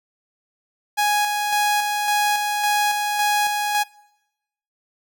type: tone with tremolo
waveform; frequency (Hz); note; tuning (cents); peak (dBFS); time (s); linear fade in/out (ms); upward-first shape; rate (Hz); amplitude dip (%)
sawtooth; 830.6; G#5; 0; -13; 0.97-3.84; 20; square; 1.8; 35
effects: noise-tail reverb RT60 0.9 s tail -23 dB re dry